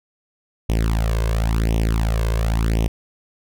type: tone with flanger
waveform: sawtooth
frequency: 55.5 Hz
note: A1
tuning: 16 cents sharp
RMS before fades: -19 dBFS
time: 0.69-2.88 s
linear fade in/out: 5 ms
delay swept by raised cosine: 0.33 to 1.93 ms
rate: 0.94 Hz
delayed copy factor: +0.9
effects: none